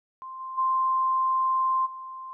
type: tone with level steps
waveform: sine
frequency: 1046.5 Hz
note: C6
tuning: in tune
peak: -36 / -33 / -21 / -36 dBFS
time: 0.22-2.33 s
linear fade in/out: 0 ms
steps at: 0.39 / 0.57 / 1.85 s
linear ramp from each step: 20 ms
effects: none